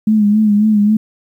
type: tone with vibrato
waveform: sine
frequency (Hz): 211.1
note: G#3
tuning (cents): +29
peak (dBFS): -8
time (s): 0.07-0.97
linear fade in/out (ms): 5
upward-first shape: sine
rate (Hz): 3.7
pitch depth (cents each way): 54
effects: 8-bit